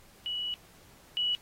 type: tone pair in turn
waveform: sine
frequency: 2938 / 2938 Hz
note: F#7 / F#7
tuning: -13 / -13 cents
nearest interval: unison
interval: 0 cents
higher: neither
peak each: -31 / -26 dBFS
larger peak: second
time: 0.26-0.54 / 1.17-1.35 s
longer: first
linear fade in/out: 0 ms
effects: pink hiss -58 dBFS RMS until 1.41 s + AAC 48 kbps